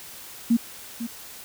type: tone with echo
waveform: sine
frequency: 233.1 Hz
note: A#3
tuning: in tune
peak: -15 dBFS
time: 0.5-0.57 s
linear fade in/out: 10 ms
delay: 500 ms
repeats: 1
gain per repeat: -12 dB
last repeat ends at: 1.07 s
effects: white hiss -42 dBFS RMS until 1.44 s